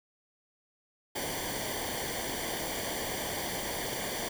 pink noise with comb filter, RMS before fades -35 dBFS, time 1.15-4.29 s, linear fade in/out 10 ms, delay 0.76 ms, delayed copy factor -0.75, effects none

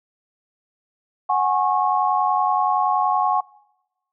sine chord, F# suspended second, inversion none, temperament equal with one note detuned, 740 / 830.6 / 1092.2 Hz, F#5 / G#5 / C#6, 0 / 0 / -26 cents, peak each -21 dBFS, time 1.29-3.41 s, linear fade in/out 10 ms, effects noise-tail reverb RT60 1.0 s tail -24 dB re dry

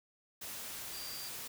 sine tone in noise, 4732 Hz, D8, 12 cents sharp, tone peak -46 dBFS, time 0.93-1.29 s, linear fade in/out 10 ms, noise white, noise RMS -44 dBFS, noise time 0.41-1.48 s, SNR -5 dB, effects none

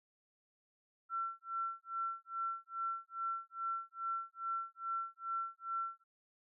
sine tone with tremolo, 1350 Hz, E6, 41 cents sharp, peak -34 dBFS, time 1.09-6.04 s, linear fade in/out 50 ms, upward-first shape sine, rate 2.4 Hz, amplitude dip 100%, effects none

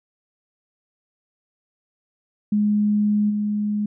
sine tone with level steps, 208.7 Hz, G#3, 9 cents sharp, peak -16 / -20 dBFS, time 2.52-3.86 s, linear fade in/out 5 ms, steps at 3.29 s, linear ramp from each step 20 ms, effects none

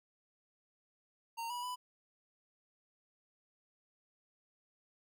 square tone with pitch steps, 922 / 974 / 994 Hz, A#5 / B5 / B5, -19 / -24 / +11 cents, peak -39 dBFS, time 1.37-1.76 s, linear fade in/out 20 ms, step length 130 ms, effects 13-bit

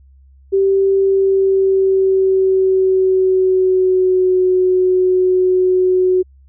sine tone with pitch glide, 389.3 to 368.7 Hz, G4 to F#4, -12 to -6 cents, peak -10 dBFS, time 0.52-6.23 s, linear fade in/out 20 ms, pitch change -94 cents, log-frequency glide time 0.95-4.41 s, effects added 67 Hz sine -43 dBFS peak until 6.48 s

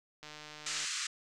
click train, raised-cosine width 0.2 ms, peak -30 dBFS, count 94, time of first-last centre 0.23-0.846 s, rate 151 Hz
white band-pass noise, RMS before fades -37 dBFS, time 0.66-1.07 s, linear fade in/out 5 ms, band 1200 to 7800 Hz, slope 48 dB/octave
effects none

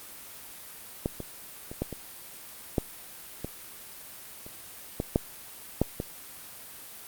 clicks, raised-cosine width 2 ms, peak -13 / -21 / -24 / -15 / -22 / -10 / -19 / -30 / -14 / -8 / -8 / -17 dBFS, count 12, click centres 1.059 / 1.203 / 1.715 / 1.82 / 1.927 / 2.782 / 3.446 / 4.465 / 5.001 / 5.159 / 5.816 / 6.001 s, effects white hiss -45 dBFS RMS until 7.07 s + Opus 32 kbps

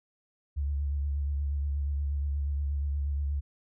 sine tone with vibrato, 71.2 Hz, C#2, 47 cents sharp, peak -27 dBFS, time 0.56-3.41 s, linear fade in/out 20 ms, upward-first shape triangle, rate 8.4 Hz, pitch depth 49 cents each way, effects none

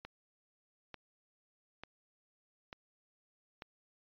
click train, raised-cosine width 0.3 ms, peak -29 dBFS, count 5, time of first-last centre 0.05-3.621 s, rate 1.12 Hz, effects resampled to 11025 Hz

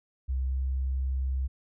sine tone with pitch glide, 65.1 to 65.78 Hz, C2 to C2, -8 to +10 cents, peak -26 dBFS, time 0.28-1.48 s, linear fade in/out 20 ms, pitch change +18 cents, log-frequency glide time 0.46-0.54 s, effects none

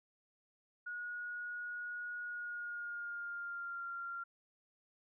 sine tone with pitch glide, 1449 to 1384.4 Hz, F#6 to F6, -37 to -16 cents, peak -40 dBFS, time 0.86-4.24 s, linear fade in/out 10 ms, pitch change -79 cents, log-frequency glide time 2.22-3.85 s, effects none

